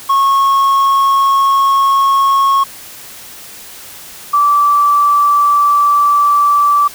triangle / sine tone pair in turn, 1095 / 1161.1 Hz, C#6 / D6, -22 / -20 cents, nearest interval minor second, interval 102 cents, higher second, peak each -6 / -7 dBFS, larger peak first, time 0.09-2.64 / 4.33-6.88 s, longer neither, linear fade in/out 10 ms, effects white hiss -33 dBFS RMS until 6.94 s

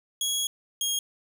20% pulse tone pair in turn, 3322 / 3267 Hz, G#7 / G#7, 0 / -29 cents, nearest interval unison, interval 29 cents, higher first, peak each -20 dBFS, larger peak neither, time 0.21-0.47 / 0.81-0.99 s, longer first, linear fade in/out 2 ms, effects none

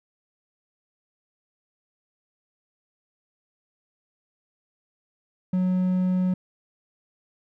triangle tone, 183.7 Hz, F#3, 12 cents flat, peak -18 dBFS, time 5.53-6.34 s, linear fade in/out 5 ms, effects none

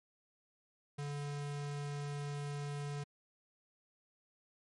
square tone, 144.3 Hz, D3, 30 cents flat, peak -39 dBFS, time 0.98-3.04 s, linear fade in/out 10 ms, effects MP3 48 kbps

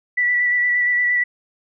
sine tone with vibrato, 1961 Hz, B6, 13 cents flat, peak -15 dBFS, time 0.17-1.24 s, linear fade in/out 10 ms, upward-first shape square, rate 8.6 Hz, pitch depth 13 cents each way, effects none

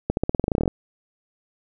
accelerating click train, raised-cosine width 2 ms, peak -7 dBFS, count 15, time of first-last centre 0.1-0.678 s, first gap 71 ms, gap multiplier 0.91, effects none

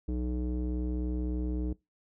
square tone with low-pass filter, 61.74 Hz, B1, in tune, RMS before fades -32 dBFS, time 0.08-1.73 s, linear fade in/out 5 ms, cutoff 350 Hz, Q 3.2, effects noise-tail reverb RT60 0.2 s tail -22 dB re dry

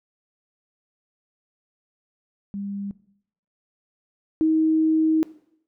sine tone pair in turn, 200 / 316.8 Hz, G3 / D#4, +35 / +31 cents, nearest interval minor sixth, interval 796 cents, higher second, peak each -28 / -16 dBFS, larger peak second, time 2.54-2.91 / 4.41-5.23 s, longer second, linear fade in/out 0 ms, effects noise-tail reverb RT60 0.7 s tail -18 dB re dry

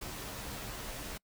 pink noise with comb filter, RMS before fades -42 dBFS, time 0.01-1.18 s, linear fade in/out 10 ms, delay 12 ms, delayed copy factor -0.6, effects noise-tail reverb RT60 0.1 s tail -26 dB re dry

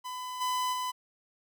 45% pulse tone with level steps, 1005 Hz, B5, 30 cents sharp, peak -36 / -28 / -31 dBFS, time 0.04-0.92 s, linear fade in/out 20 ms, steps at 0.4 / 0.72 s, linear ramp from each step 20 ms, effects none

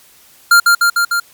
square tone with echo, 1396.9 Hz, F6, in tune, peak -5 dBFS, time 0.51-0.6 s, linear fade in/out 5 ms, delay 150 ms, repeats 4, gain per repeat -2 dB, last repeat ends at 1.2 s, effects white hiss -46 dBFS RMS until 1.33 s + MP3 96 kbps

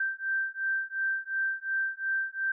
sine beating tone pair, 1565 / 1567.8 Hz, G6 / G6, -3 / 0 cents, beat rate 2.8 Hz, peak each -31 dBFS, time 0-2.52 s, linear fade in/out 5 ms, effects none

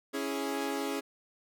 sawtooth chord, C# minor, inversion none, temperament equal, 277.2 / 329.6 / 415.3 Hz, C#4 / E4 / G#4, 0 / 0 / 0 cents, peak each -31 / -35 / -32 dBFS, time 0.13-1.01 s, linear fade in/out 20 ms, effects none

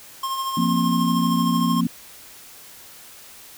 square tone with tremolo, 1067 Hz, C6, 34 cents sharp, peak -23 dBFS, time 0.23-1.81 s, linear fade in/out 5 ms, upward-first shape sine, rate 13 Hz, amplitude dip 40%
sine chord, F suspended fourth, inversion none, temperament equal with one note detuned, 174.61 / 233.1 / 266.4 Hz, F3 / Bb3 / C4, 0 / 0 / +31 cents, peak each -22 / -21 / -25 dBFS, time 0.57-1.87 s, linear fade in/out 5 ms
effects white hiss -44 dBFS RMS until 3.57 s

